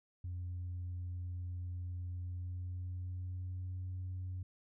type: tone with pitch glide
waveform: sine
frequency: 89.2 to 91.81 Hz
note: F2 to F#2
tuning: +37 to -13 cents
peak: -37 dBFS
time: 0.24-4.43 s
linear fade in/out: 5 ms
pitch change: +50 cents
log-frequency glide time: 2.17-3.84 s
effects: tanh soft clip ceiling -36 dBFS